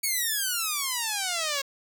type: exponential sweep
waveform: 5% pulse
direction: down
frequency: 2264 to 541 Hz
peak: -15 dBFS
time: 0.03-1.62 s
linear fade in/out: 10 ms
effects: 9-bit